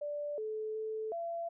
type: tone with pitch steps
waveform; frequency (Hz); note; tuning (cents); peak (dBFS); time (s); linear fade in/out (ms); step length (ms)
sine; 586 / 433.4 / 437 / 677; D5 / A4 / A4 / E5; -4 / -26 / -12 / +46; -35; 0.01-1.49; 10; 370
effects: none